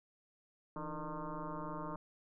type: tone with frequency modulation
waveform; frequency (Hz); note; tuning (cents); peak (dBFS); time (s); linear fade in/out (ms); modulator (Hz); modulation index
sine; 450.5; A4; +41; -39; 0.76-1.96; 2; 154; 5
effects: none